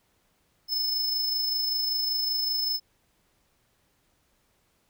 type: tone with amplitude modulation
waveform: square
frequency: 5230 Hz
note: E8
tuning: 15 cents flat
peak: -24 dBFS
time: 0.68-2.8 s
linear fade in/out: 50 ms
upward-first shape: sine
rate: 25.2 Hz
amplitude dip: 35%
effects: pink hiss -69 dBFS RMS until 4.89 s